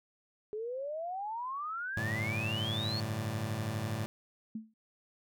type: exponential sweep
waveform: sine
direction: up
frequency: 415.3 to 4435 Hz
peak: -35 dBFS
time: 0.53-3 s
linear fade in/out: 0 ms
type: chord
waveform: sawtooth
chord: G suspended second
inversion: none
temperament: just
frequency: 98 / 110.25 / 147 Hz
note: G2 / A2 / D3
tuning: 0 / +4 / +2 cents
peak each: -35 / -31 / -37 dBFS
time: 1.97-4.06 s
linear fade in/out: 0 ms
type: tone with exponential decay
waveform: sine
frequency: 220 Hz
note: A3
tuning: in tune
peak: -33 dBFS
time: 4.55-4.74 s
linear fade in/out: 5 ms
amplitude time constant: 40 ms
effects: none